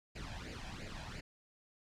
pink noise with flanger, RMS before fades -45 dBFS, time 0.15-1.21 s, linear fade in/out 10 ms, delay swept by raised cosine 0.42 to 1.25 ms, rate 2.9 Hz, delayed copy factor +0.7, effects low-pass 5000 Hz 12 dB/octave

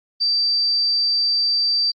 sine tone, 4664 Hz, D8, 13 cents flat, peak -16 dBFS, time 0.2-1.92 s, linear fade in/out 20 ms, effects Opus 48 kbps

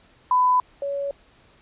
sine tone pair in turn, 1001 / 561.8 Hz, B5 / C#5, +23 / +23 cents, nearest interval minor seventh, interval 1000 cents, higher first, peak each -15 / -24 dBFS, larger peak first, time 0.31-0.6 / 0.82-1.11 s, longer neither, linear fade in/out 2 ms, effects pink hiss -56 dBFS RMS until 1.61 s + resampled to 8000 Hz

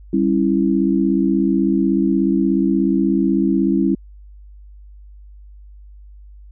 sine chord, C# diminished, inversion second, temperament equal with one note detuned, 196 / 273.1 / 329.6 Hz, G3 / C#4 / E4, 0 / -26 / 0 cents, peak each -18 dBFS, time 0.13-3.95 s, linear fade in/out 5 ms, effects added 50 Hz sine -38 dBFS peak until 6.51 s

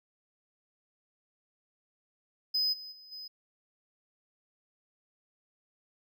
triangle tone with level steps, 5030 Hz, D#8, 18 cents sharp, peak -25 / -41 / -49 / -40 dBFS, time 2.54-3.28 s, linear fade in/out 10 ms, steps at 2.72 / 2.91 / 3.11 s, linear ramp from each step 20 ms, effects none

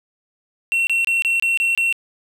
triangle tone bursts, 2719 Hz, F7, 47 cents flat, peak -14 dBFS, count 7, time 0.72-1.926 s, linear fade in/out 0 ms, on 150 ms, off 26 ms, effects none

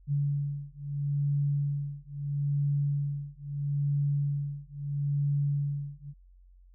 sine beating tone pair, 142.5 / 143.26 Hz, C#3 / D3, +48 / -43 cents, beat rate 0.76 Hz, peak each -30 dBFS, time 0.07-6.14 s, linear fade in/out 50 ms, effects added 45 Hz sine -53 dBFS peak until 6.74 s

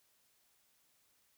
silence, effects white hiss -73 dBFS RMS until 1.37 s

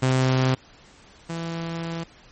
sawtooth tone pair in turn, 130 / 166.51 Hz, C3 / E3, -11 / +18 cents, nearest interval major third, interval 429 cents, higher second, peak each -14 / -24 dBFS, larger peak first, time 0.02-0.55 / 1.29-2.04 s, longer second, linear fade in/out 10 ms, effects pink hiss -51 dBFS RMS until 2.31 s + MP3 32 kbps

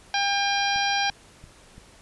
harmonic tone, 801 Hz, G5, 37 cents sharp, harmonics 1 / 2 / 3 / 4 / 5 / 6 / 7, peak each -25 / -28 / -30 / -31 / -32 / -33 / -33 dBFS, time 0.14-1.1 s, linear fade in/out 2 ms
click train, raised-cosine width 5 ms, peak -32 dBFS, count 4, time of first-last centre 0.76-1.78 s, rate 2.94 Hz
effects pink hiss -52 dBFS RMS until 2.01 s + resampled to 24000 Hz

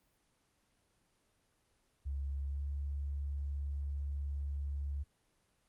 sine tone with pitch glide, 69.3 to 70.72 Hz, C#2 to C#2, 0 to +35 cents, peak -35 dBFS, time 2.05-5.04 s, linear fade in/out 20 ms, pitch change +35 cents, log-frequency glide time 2.46-2.61 s, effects pink hiss -75 dBFS RMS until 5.68 s + Opus 24 kbps

